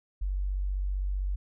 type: tone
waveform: sine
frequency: 47.73 Hz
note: G1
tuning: 45 cents flat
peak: -27 dBFS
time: 0.21-1.36 s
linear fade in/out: 10 ms
effects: none